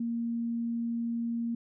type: tone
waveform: sine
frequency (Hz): 233.1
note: A#3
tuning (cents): 0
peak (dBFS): -29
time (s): 0-1.55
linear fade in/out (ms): 5
effects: none